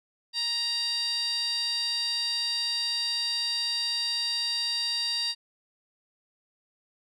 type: tone with band-pass filter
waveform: 15% pulse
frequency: 936 Hz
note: A#5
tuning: 7 cents sharp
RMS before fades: -29 dBFS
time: 0.33-5.35 s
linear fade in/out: 50 ms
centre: 4800 Hz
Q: 6.3
effects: none